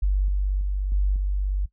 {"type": "tone with level steps", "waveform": "sine", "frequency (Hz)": 48.47, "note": "G1", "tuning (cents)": -19, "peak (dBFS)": [-18, -20, -22, -18, -21], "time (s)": [0.02, 1.66], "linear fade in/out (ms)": 10, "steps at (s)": [0.28, 0.61, 0.92, 1.16], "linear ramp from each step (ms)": 2, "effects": ["noise-tail reverb RT60 0.1 s tail -18 dB re dry"]}